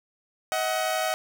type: tone pair together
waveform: sawtooth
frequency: 634 / 745.5 Hz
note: D#5 / F#5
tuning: +32 / +13 cents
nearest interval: minor third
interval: 281 cents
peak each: -23 / -24 dBFS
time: 0.52-1.14 s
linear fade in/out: 0 ms
effects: none